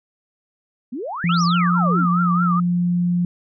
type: exponential two-way sweep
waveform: sine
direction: up then down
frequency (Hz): 220 to 5920 to 220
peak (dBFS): -25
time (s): 0.92-2.06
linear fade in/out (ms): 10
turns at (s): 1.42
type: tone with pitch glide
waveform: sine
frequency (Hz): 172.1 to 175.82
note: F3 to F3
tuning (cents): -25 to +12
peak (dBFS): -16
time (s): 1.24-3.25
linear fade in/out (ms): 2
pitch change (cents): +37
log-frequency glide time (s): 1.47-1.57
type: tone with vibrato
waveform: sine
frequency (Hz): 1262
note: D#6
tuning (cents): +24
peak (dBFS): -19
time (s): 1.29-2.6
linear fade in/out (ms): 5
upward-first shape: triangle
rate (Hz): 4.6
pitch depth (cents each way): 180
effects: none